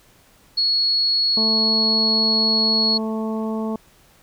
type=tone; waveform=sine; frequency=4348 Hz; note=C#8; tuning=34 cents flat; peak=-16 dBFS; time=0.57-2.98 s; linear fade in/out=10 ms
type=harmonic tone; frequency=220 Hz; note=A3; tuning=in tune; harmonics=1 / 2 / 3 / 4 / 5; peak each=-23 / -29 / -33 / -35 / -37 dBFS; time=1.37-3.76 s; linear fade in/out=2 ms
effects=pink hiss -54 dBFS RMS until 4.22 s